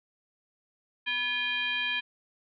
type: tone with frequency modulation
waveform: sine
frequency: 2440 Hz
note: D#7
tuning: 34 cents flat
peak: -27 dBFS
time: 1.06-2.01 s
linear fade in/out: 20 ms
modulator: 729 Hz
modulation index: 1.3
effects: none